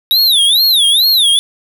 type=tone with vibrato; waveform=square; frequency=3729 Hz; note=A#7; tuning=in tune; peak=-8 dBFS; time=0.11-1.39 s; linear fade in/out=0 ms; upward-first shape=sine; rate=2.3 Hz; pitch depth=250 cents each way; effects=none